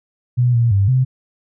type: tone with pitch steps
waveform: sine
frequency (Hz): 123.1 / 117.7 / 98.8 / 129.2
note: B2 / A#2 / G2 / C3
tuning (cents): -5 / +17 / +14 / -21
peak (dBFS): -11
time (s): 0.37-1.05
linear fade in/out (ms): 20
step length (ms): 170
effects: none